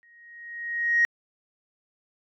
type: tone with exponential growth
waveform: sine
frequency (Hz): 1879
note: A#6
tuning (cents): +13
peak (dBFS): -15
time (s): 0.03-1.05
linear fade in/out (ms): 0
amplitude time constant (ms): 220
effects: tanh soft clip ceiling -12 dBFS